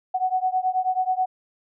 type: beating tone pair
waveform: sine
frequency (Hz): 740 / 749.3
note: F#5 / F#5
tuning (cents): 0 / +22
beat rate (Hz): 9.3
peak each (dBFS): -23 / -24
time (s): 0.14-1.26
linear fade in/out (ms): 10
effects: none